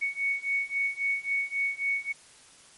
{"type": "beating tone pair", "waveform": "sine", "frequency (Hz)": [2222, 2225.7], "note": ["C#7", "C#7"], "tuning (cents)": [4, 6], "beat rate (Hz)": 3.7, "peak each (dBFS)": [-30, -29], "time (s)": [0.01, 2.13], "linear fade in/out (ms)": 20, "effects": ["white hiss -54 dBFS RMS until 2.77 s", "MP3 48 kbps"]}